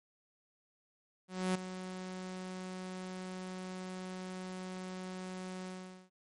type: tone with ADSR envelope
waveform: sawtooth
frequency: 185 Hz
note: F#3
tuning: in tune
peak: -25 dBFS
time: 1.28-6.1 s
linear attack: 270 ms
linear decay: 8 ms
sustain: -12 dB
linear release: 440 ms
effects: MP3 48 kbps